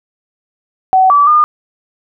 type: tone with pitch steps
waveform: sine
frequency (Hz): 754 / 1154 / 1213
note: F#5 / D6 / D#6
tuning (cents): +32 / -31 / -44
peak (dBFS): -5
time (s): 0.93-1.44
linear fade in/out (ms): 0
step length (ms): 170
effects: none